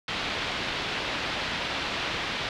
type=low-pass noise; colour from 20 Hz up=white; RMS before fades=-31 dBFS; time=0.08-2.49 s; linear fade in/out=2 ms; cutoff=3800 Hz; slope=24 dB/octave; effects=none